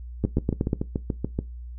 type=two click trains; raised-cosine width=3 ms; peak=-12 / -9 dBFS; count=9 / 5; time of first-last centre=0.24-1.389 / 0.25-0.731 s; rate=6.96 / 8.31 Hz; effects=noise-tail reverb RT60 0.2 s tail -19 dB re dry + added 60 Hz sine -35 dBFS peak until 1.78 s